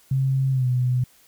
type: tone with pitch glide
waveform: sine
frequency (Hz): 133.7 to 125.47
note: C3 to B2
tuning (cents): +38 to +28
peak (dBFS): -18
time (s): 0.11-1.04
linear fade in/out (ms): 5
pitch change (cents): -110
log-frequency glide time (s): 0.51-0.67
effects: white hiss -56 dBFS RMS until 1.27 s